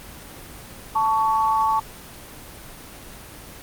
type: tone pair together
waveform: sine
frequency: 880 / 1121.6 Hz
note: A5 / C#6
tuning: 0 / +20 cents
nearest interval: major third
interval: 420 cents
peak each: -19 / -21 dBFS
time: 0.95-1.8 s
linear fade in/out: 10 ms
effects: pink hiss -40 dBFS RMS until 3.62 s + Opus 24 kbps